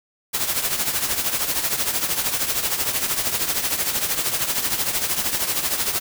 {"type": "noise with tremolo", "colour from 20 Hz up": "white", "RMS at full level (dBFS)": -20, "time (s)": [0.33, 6], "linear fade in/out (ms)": 20, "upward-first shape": "triangle", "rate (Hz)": 13, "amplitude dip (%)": 70, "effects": []}